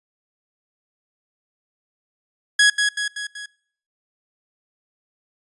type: tone with echo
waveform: sawtooth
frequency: 1669 Hz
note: G#6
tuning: 8 cents sharp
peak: -8 dBFS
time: 2.59-2.7 s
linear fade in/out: 5 ms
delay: 190 ms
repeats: 4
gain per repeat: -5 dB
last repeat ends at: 3.46 s
effects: noise-tail reverb RT60 0.6 s tail -24 dB re dry + resampled to 24000 Hz